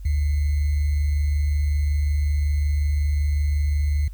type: tone with sample-and-hold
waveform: sine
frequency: 73.42 Hz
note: D2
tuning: in tune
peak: -18 dBFS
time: 0.05-4.08 s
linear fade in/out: 5 ms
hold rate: 2100 Hz
effects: added 48 Hz sine -33 dBFS peak until 4.13 s + white hiss -61 dBFS RMS until 4.13 s